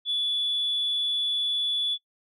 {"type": "tone", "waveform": "sine", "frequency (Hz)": 3439, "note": "A7", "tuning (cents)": -40, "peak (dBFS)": -23, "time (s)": [0.05, 1.98], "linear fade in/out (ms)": 50, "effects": ["noise-tail reverb RT60 0.1 s tail -19 dB re dry", "tanh soft clip ceiling -19 dBFS"]}